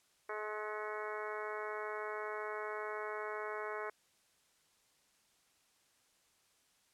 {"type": "harmonic tone with a mistuned harmonic", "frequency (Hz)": 212.7, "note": "G#3", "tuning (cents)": 42, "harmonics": [2, 3, 4, 5, 6, 7, 8, 9, 10], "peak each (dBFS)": [-43, -47, -49, -46, -48, -48, -52, -51, -51], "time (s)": [0.29, 3.9], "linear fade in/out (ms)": 5, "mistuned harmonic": 10, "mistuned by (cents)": 60, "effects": ["white hiss -72 dBFS RMS until 6.93 s", "low-pass 10000 Hz 12 dB/octave"]}